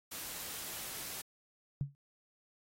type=noise; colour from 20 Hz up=white; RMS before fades=-43 dBFS; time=0.11-1.22 s; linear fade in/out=10 ms
type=tone with exponential decay; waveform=sine; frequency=140.4 Hz; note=C#3; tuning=22 cents sharp; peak=-28 dBFS; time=1.81-1.95 s; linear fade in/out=0 ms; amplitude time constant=30 ms
effects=AAC 48 kbps